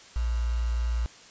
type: tone with quantisation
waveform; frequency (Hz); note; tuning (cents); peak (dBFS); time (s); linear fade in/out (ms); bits
sine; 58.5; A#1; +7; -24; 0.16-1.06; 0; 7
effects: white hiss -50 dBFS RMS until 1.3 s + resampled to 16000 Hz